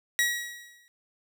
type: tone with exponential decay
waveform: sawtooth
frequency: 1913 Hz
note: A#6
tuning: 44 cents sharp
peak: -17 dBFS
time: 0.19-0.88 s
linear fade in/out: 0 ms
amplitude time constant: 150 ms
effects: none